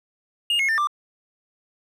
triangle tone with pitch steps, 2838 / 2167 / 1795 / 1182 Hz, F7 / C#7 / A6 / D6, +27 / -40 / +34 / +11 cents, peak -17 dBFS, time 0.5-0.872 s, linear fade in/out 2 ms, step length 93 ms, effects none

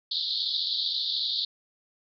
pink band-pass noise, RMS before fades -29 dBFS, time 0.11-1.45 s, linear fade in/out 5 ms, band 3500 to 4600 Hz, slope 96 dB/octave, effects none

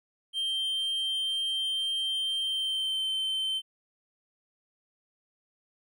triangle tone with pitch glide, 3149 to 3097 Hz, G7 to G7, +7 to -22 cents, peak -26 dBFS, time 0.33-3.62 s, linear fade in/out 50 ms, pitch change -29 cents, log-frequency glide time 2.38-3.09 s, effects none

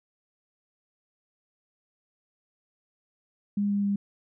sine tone with pitch steps, 203.4 / 202.1 / 200.8 Hz, G#3 / G#3 / G3, -36 / -47 / +42 cents, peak -23 dBFS, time 3.57-3.96 s, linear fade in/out 5 ms, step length 130 ms, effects none

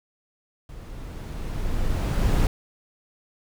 brown noise with level ramp, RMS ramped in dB -39 to -18 dBFS, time 0.69-2.47 s, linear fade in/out 2 ms, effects none

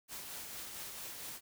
white noise with tremolo, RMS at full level -44 dBFS, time 0.08-1.41 s, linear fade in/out 50 ms, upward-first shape triangle, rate 4.4 Hz, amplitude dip 35%, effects none

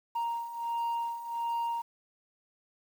sine beating tone pair, 932.3 / 933.7 Hz, A#5 / A#5, 0 / +3 cents, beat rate 1.4 Hz, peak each -34 / -30 dBFS, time 0.15-1.82 s, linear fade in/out 10 ms, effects tanh soft clip ceiling -28 dBFS + 9-bit

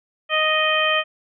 harmonic tone, 622.3 Hz, D#5, in tune, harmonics 1 / 2 / 3 / 4 / 5, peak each -23 / -23 / -23 / -23 / -23 dBFS, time 0.29-1.04 s, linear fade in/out 50 ms, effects none

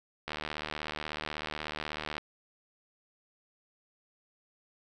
click train, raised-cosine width 0.3 ms, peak -19 dBFS, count 146, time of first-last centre 0.28-2.18 s, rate 76.3 Hz, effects none

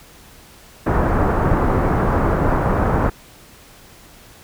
pink low-pass noise, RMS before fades -17 dBFS, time 0.86-3.1 s, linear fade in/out 10 ms, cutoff 1400 Hz, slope 24 dB/octave, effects pink hiss -45 dBFS RMS until 4.43 s

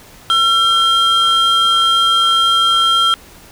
triangle tone pair together, 1351 / 3204 Hz, E6 / G7, +42 / +37 cents, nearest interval octave + minor third, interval 1495 cents, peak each -10 dBFS, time 0.3-3.14 s, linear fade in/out 0 ms, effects tanh soft clip ceiling -4 dBFS + pink hiss -41 dBFS RMS until 3.51 s

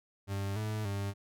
40% pulse tone with pitch steps, 98.9 / 107.7 / 100 Hz, G2 / A2 / G2, +16 / -37 / +35 cents, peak -32 dBFS, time 0.27-1.14 s, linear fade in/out 50 ms, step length 290 ms, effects none

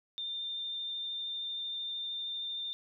sine tone with vibrato, 3600 Hz, A7, 39 cents sharp, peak -35 dBFS, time 0.18-2.73 s, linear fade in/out 0 ms, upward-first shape sine, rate 13 Hz, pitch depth 12 cents each way, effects none

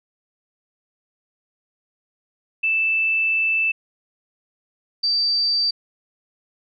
sine tone pair in turn, 2642 / 4652 Hz, E7 / D8, +3 / -17 cents, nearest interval minor seventh, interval 980 cents, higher second, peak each -17 dBFS, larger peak neither, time 2.63-3.72 / 5.03-5.71 s, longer first, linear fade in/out 10 ms, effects none

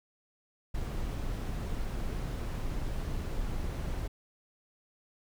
brown noise, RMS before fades -34 dBFS, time 0.74-4.08 s, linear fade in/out 10 ms, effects none

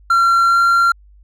triangle tone with pitch glide, 1368 to 1377.5 Hz, F6 to F6, -36 to -24 cents, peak -8 dBFS, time 0.1-0.92 s, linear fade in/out 5 ms, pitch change +12 cents, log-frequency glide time 0.46-0.58 s, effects added 50 Hz sine -43 dBFS peak until 1.23 s

